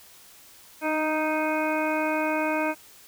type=harmonic tone with a mistuned harmonic; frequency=311.1 Hz; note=D#4; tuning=in tune; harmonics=1 / 2 / 3 / 4 / 5 / 7 / 8; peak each=-28 / -28 / -30 / -36 / -33 / -35 / -34 dBFS; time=0.81-2.75 s; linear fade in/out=50 ms; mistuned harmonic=1; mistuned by=-18 cents; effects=white hiss -51 dBFS RMS until 3.07 s